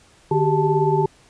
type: tone cluster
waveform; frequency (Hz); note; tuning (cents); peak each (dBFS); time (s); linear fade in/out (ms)
sine; 150.9 / 382.1 / 399.6 / 879; D3 / G4 / G4 / A5; +47 / -44 / +33 / -2; -21; 0.31-1.06; 5
effects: pink hiss -53 dBFS RMS until 1.29 s + resampled to 22050 Hz